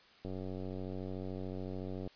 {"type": "click train", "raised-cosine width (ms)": 2, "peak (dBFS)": -29, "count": 172, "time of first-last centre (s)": [0.25, 2.075], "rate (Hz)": 93.7, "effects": ["white hiss -61 dBFS RMS until 2.15 s", "resampled to 11025 Hz"]}